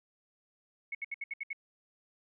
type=tone bursts; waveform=sine; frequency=2199 Hz; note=C#7; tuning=14 cents flat; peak=-34 dBFS; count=7; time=0.92-1.531 s; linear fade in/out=5 ms; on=29 ms; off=68 ms; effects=none